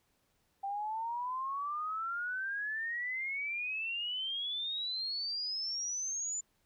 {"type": "exponential sweep", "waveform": "sine", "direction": "up", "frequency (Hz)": [781, 7110], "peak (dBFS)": -34, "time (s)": [0.63, 6.41], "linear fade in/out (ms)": 10, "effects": ["pink hiss -75 dBFS RMS until 6.65 s"]}